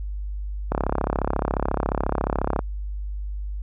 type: click train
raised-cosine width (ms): 1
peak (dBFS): -8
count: 65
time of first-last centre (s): 0.72-2.591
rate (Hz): 34.2
effects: added 50 Hz sine -27 dBFS peak until 3.62 s